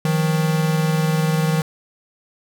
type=tone pair together; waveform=square; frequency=157.48 / 177.6 Hz; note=D#3 / F3; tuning=+21 / +29 cents; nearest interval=major second; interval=208 cents; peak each=-18 / -24 dBFS; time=0.05-1.62 s; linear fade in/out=2 ms; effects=none